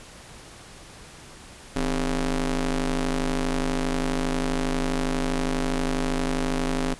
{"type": "ring-modulated tone", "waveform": "sawtooth", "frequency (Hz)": 142.2, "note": "C#3", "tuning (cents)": 45, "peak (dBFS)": -16, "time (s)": [1.76, 6.94], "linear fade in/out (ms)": 2, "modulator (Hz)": 116, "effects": ["pink hiss -45 dBFS RMS until 6.99 s", "resampled to 24000 Hz"]}